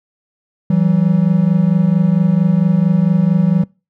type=tone pair together; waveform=triangle; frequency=164.81 / 189.24 Hz; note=E3 / F#3; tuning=0 / +39 cents; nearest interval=major second; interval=239 cents; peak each=-11 dBFS; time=0.7-3.64 s; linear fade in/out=5 ms; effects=noise-tail reverb RT60 0.3 s tail -25 dB re dry